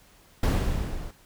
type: noise with level ramp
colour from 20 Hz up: brown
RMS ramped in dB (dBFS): -19 to -37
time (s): 0.43-1.11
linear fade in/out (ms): 5
effects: pink hiss -57 dBFS RMS until 1.25 s